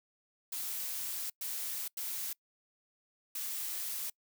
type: noise bursts at uneven times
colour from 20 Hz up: blue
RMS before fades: -38 dBFS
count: 4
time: 0.52-1.3 / 1.41-1.88 / 1.97-2.33 / 3.35-4.1 s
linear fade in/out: 5 ms
effects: noise-tail reverb RT60 0.1 s tail -25 dB re dry